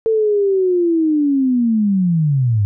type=linear sweep; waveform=sine; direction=down; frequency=451 to 97.9 Hz; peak=-12 dBFS; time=0.06-2.65 s; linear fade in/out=0 ms; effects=none